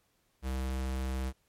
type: tone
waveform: square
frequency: 65.3 Hz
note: C2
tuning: 3 cents flat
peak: -32 dBFS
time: 0.42-1.33 s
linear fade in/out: 50 ms
effects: pink hiss -73 dBFS RMS until 1.48 s + MP3 64 kbps